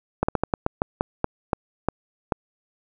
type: slowing click train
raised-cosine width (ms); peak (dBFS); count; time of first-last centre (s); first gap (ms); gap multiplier
1; -6; 12; 0.23-2.322; 55; 1.23
effects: none